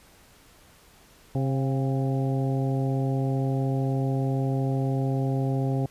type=harmonic tone with a mistuned harmonic; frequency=133.7 Hz; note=C3; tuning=38 cents sharp; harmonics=1 / 2 / 3 / 4 / 5 / 6; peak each=-24 / -30 / -34 / -36 / -38 / -40 dBFS; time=1.35-5.86 s; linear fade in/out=2 ms; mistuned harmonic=5; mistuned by=+59 cents; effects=pink hiss -55 dBFS RMS until 5.9 s + resampled to 32000 Hz